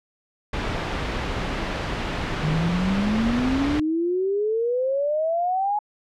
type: noise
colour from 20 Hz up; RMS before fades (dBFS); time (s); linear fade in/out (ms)
pink; -26; 0.53-3.8; 5
type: exponential sweep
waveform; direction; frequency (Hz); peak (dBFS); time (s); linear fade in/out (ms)
sine; up; 150 to 846; -20; 2.43-5.79; 5
effects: low-pass 3000 Hz 12 dB/octave